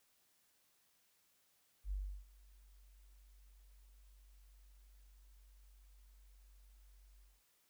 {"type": "tone with ADSR envelope", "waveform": "sine", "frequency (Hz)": 48.42, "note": "G1", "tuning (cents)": -21, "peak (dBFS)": -36, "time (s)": [1.84, 7.43], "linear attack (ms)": 74, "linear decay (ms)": 330, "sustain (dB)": -24, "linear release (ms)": 220, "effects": ["white hiss -75 dBFS RMS until 7.69 s"]}